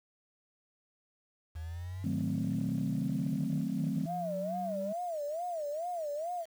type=linear sweep; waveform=sine; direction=up; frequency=77.78 to 200 Hz; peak=-37 dBFS; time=1.55-4.93 s; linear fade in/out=10 ms
type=chord; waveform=sine; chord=D# diminished seventh; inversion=none; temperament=equal; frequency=155.56 / 185 / 220 / 261.6 Hz; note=D#3 / F#3 / A3 / C4; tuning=0 / 0 / 0 / 0 cents; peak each=-35 dBFS; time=2.04-4.06 s; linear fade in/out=5 ms
type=tone with vibrato; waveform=sine; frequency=644 Hz; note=E5; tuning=41 cents flat; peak=-33 dBFS; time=4.05-6.46 s; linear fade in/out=50 ms; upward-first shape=sine; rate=2.3 Hz; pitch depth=190 cents each way
effects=tanh soft clip ceiling -23 dBFS + 9-bit